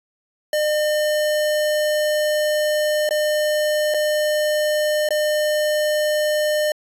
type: tone with dropouts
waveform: square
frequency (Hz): 605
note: D#5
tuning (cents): -49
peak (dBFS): -18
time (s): 0.53-6.72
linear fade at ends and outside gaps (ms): 2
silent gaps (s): 3.091-3.108 / 3.94-3.944 / 5.089-5.106
effects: resampled to 32000 Hz

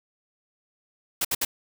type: noise bursts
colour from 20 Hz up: white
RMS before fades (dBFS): -25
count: 3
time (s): 1.21-1.45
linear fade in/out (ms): 5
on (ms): 38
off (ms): 63
effects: none

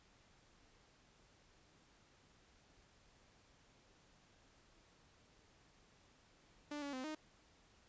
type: tone with pitch steps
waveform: sawtooth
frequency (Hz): 294 / 283.8 / 258 / 309.2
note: D4 / C#4 / C4 / D#4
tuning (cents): +2 / +41 / -24 / -11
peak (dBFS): -39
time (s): 6.71-7.15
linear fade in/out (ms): 5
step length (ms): 110
effects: pink hiss -69 dBFS RMS until 7.88 s + resampled to 16000 Hz

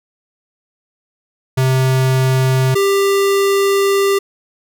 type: tone pair in turn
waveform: square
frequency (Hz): 130.81 / 395.7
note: C3 / G4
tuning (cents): 0 / +16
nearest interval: octave + perfect fifth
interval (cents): 1916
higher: second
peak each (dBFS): -12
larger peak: neither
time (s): 1.57-2.75 / 2.75-4.19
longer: second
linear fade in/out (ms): 10
effects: none

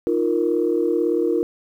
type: chord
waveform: sine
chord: Eb suspended second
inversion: none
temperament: equal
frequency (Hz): 311.1 / 349.2 / 466.2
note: Eb4 / F4 / Bb4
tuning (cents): 0 / 0 / 0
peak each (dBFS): -23 / -20 / -21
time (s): 0.07-1.43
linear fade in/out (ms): 0
effects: tanh soft clip ceiling -8 dBFS + 9-bit

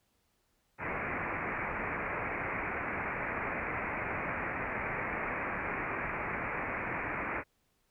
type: low-pass noise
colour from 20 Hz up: white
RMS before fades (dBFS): -36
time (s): 0.78-7.44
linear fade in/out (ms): 50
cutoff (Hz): 2400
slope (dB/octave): 96
effects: pink hiss -75 dBFS RMS until 7.9 s

